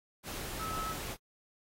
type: tone in noise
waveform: sine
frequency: 1297 Hz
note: E6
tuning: 28 cents flat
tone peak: -36 dBFS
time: 0.58-0.96 s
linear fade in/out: 50 ms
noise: pink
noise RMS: -41 dBFS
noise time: 0.23-1.17 s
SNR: +2 dB
effects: AAC 48 kbps

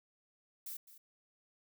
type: noise with echo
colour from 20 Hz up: violet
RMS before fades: -44 dBFS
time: 0.66-0.77 s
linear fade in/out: 5 ms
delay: 210 ms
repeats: 1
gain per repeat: -14 dB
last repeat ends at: 0.98 s
effects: none

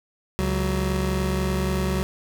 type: tone pair together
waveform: 25% pulse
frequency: 70.3 / 187.32 Hz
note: C#2 / F#3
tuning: +25 / +22 cents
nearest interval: octave + perfect fourth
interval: 1697 cents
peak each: -21 dBFS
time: 0.39-2.03 s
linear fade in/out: 0 ms
effects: none

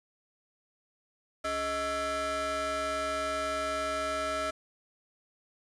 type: ring-modulated tone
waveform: 40% pulse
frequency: 349.4 Hz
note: F4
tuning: 1 cent sharp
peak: -26 dBFS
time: 1.44-4.51 s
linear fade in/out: 10 ms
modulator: 980 Hz
effects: resampled to 24000 Hz + 9-bit

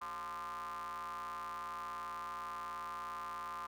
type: ring-modulated tone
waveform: square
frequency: 82.2 Hz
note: E2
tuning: 4 cents flat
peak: -39 dBFS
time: 0.01-3.67 s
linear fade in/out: 10 ms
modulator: 1120 Hz
effects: none

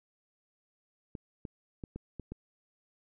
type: clicks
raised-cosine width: 3 ms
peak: -27 dBFS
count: 6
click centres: 1.152 / 1.452 / 1.838 / 1.96 / 2.197 / 2.32 s
effects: none

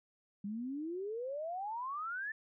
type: exponential sweep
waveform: sine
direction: up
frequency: 196.1 to 1792 Hz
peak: -37 dBFS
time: 0.44-2.32 s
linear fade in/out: 5 ms
effects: none

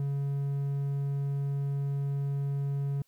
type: tone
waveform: triangle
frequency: 140 Hz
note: C#3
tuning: 18 cents sharp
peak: -26 dBFS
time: 0-3.02 s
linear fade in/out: 2 ms
effects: white hiss -71 dBFS RMS until 3.07 s

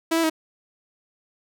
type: tone with pitch steps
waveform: sawtooth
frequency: 327 / 330 / 318.1 Hz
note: E4 / E4 / D#4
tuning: -14 / +2 / +38 cents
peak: -15 dBFS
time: 0.11-0.299 s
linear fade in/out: 10 ms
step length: 63 ms
effects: none

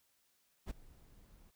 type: noise with ADSR envelope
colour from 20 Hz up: brown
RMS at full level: -36 dBFS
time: 0.66-1.51 s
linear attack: 44 ms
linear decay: 13 ms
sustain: -24 dB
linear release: 16 ms
effects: white hiss -75 dBFS RMS until 1.55 s

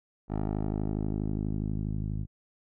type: tone with low-pass filter sweep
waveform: 10% pulse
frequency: 52.3 Hz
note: G#1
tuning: 13 cents sharp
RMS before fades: -31 dBFS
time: 0.28-2.27 s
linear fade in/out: 50 ms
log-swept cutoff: 860 to 140 Hz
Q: 0.93
effects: none

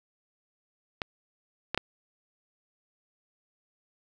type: clicks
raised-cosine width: 0.3 ms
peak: -14 / -12 / -10 dBFS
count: 3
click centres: 1.018 / 1.746 / 1.776 s
effects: none

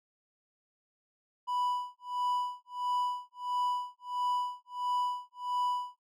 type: tone with tremolo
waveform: triangle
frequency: 987.8 Hz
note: B5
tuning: in tune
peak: -25 dBFS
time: 1.47-5.99 s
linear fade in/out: 20 ms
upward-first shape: sine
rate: 1.5 Hz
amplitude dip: 100%
effects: none

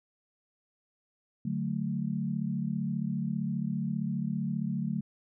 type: chord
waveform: sine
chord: D major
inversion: none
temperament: equal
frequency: 146.83 / 185 / 220 Hz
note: D3 / F#3 / A3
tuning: 0 / 0 / 0 cents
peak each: -34 / -33 / -33 dBFS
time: 1.45-5.01 s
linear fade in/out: 5 ms
effects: none

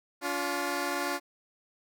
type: tone pair together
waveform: 10% pulse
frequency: 285.8 / 352 Hz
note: D4 / F4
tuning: -47 / +14 cents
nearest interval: major third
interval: 361 cents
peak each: -24 dBFS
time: 0.21-1.2 s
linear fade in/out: 50 ms
effects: none

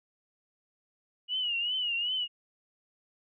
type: tone with vibrato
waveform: sine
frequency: 2900 Hz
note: F#7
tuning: 35 cents flat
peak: -28 dBFS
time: 1.28-2.28 s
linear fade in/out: 50 ms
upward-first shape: triangle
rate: 2.6 Hz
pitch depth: 110 cents each way
effects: none

